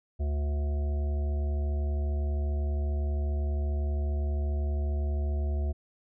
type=harmonic tone with a mistuned harmonic; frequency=72.5 Hz; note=D2; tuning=22 cents flat; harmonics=1 / 3 / 5 / 7 / 9 / 10; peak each=-26 / -43 / -43 / -51 / -45 / -53 dBFS; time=0.19-5.73 s; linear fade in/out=20 ms; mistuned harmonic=7; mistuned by=+29 cents; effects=none